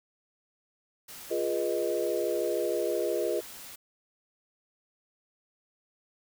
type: noise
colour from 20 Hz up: white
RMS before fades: -45 dBFS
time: 1.08-3.76 s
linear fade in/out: 10 ms
type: chord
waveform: sine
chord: F half-diminished seventh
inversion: none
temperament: equal with one note detuned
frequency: 349.2 / 415.3 / 488.5 / 622.3 Hz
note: F4 / Ab4 / Cb5 / Eb5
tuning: 0 / 0 / -19 / 0 cents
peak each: -32 dBFS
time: 1.3-3.41 s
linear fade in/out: 20 ms
effects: none